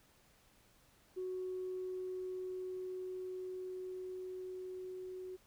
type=tone with level ramp; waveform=sine; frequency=370 Hz; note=F#4; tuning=in tune; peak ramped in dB=-37 to -43 dBFS; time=1.16-5.37 s; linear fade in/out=20 ms; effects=tanh soft clip ceiling -33 dBFS + pink hiss -68 dBFS RMS until 5.46 s